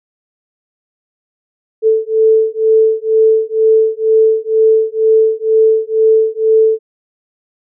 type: beating tone pair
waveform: sine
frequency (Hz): 440 / 442.1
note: A4 / A4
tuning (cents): 0 / +8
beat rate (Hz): 2.1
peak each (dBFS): -11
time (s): 1.82-6.79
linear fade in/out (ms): 50
effects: none